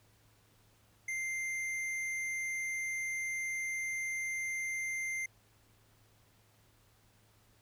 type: tone with hard clipping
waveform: triangle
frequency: 2093 Hz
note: C7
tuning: in tune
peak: -36 dBFS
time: 1.08-5.26 s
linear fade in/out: 5 ms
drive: 13 dB
effects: added 107 Hz sine -68 dBFS peak until 7.61 s + pink hiss -68 dBFS RMS until 7.61 s